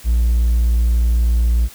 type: tone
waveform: triangle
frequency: 58.27 Hz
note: A#1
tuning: in tune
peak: -9 dBFS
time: 0.04-1.69 s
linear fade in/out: 50 ms
effects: tanh soft clip ceiling -6 dBFS + white hiss -41 dBFS RMS until 1.74 s